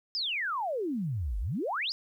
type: exponential two-way sweep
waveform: sine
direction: down then up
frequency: 5274 to 45.38 to 5274 Hz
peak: -29 dBFS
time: 0.15-1.92 s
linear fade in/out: 0 ms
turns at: 1.39 s
effects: 11-bit